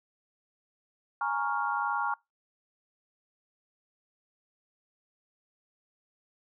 sine chord, Bb minor seventh, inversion third, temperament equal, 830.6 / 932.3 / 1108.7 / 1396.9 Hz, Ab5 / Bb5 / Db6 / F6, 0 / 0 / 0 / 0 cents, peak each -33 dBFS, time 1.21-2.14 s, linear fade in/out 2 ms, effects noise-tail reverb RT60 0.2 s tail -24 dB re dry

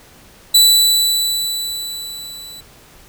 sawtooth tone with level ramp, 3967 Hz, B7, 7 cents sharp, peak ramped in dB -3 to -30 dBFS, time 0.54-2.61 s, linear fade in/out 10 ms, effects pink hiss -45 dBFS RMS until 3.08 s

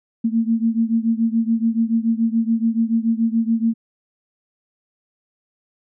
sine beating tone pair, 225.1 / 232.1 Hz, A3 / A#3, +40 / -7 cents, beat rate 7 Hz, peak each -18 / -20 dBFS, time 0.24-3.74 s, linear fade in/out 10 ms, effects none

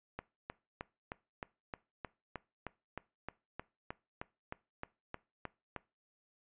click train, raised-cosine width 0.5 ms, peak -25 dBFS, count 19, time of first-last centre 0.19-5.763 s, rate 3.23 Hz, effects noise-tail reverb RT60 0.3 s tail -21 dB re dry + resampled to 8000 Hz

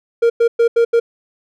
triangle tone bursts at uneven times, 466.2 Hz, A#4, in tune, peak -7 dBFS, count 5, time 0.22-0.3 / 0.4-0.48 / 0.59-0.68 / 0.76-0.85 / 0.93-1 s, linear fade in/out 10 ms, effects none

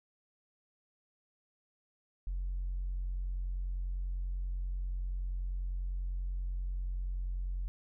triangle tone with tanh clipping, 45.13 Hz, F#1, 42 cents flat, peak -33 dBFS, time 2.27-7.68 s, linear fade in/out 0 ms, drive 5 dB, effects none

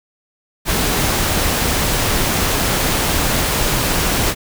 pink noise, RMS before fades -17 dBFS, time 0.65-4.35 s, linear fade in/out 50 ms, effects none

